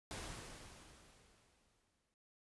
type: noise with exponential decay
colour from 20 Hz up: pink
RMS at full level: -45 dBFS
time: 0.11-2.14 s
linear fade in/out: 0 ms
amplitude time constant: 440 ms
effects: noise-tail reverb RT60 0.6 s tail -24 dB re dry + resampled to 24000 Hz